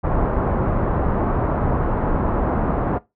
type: low-pass noise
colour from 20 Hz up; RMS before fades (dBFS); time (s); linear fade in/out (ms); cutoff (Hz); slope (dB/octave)
pink; -20; 0.03-2.99; 20; 1200; 24
effects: noise-tail reverb RT60 0.2 s tail -19 dB re dry